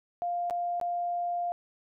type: tone with dropouts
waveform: sine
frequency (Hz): 700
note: F5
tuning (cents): +4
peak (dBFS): -28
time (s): 0.22-1.52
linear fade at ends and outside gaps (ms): 0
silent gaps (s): 0.499-0.508 / 0.8-0.813
effects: none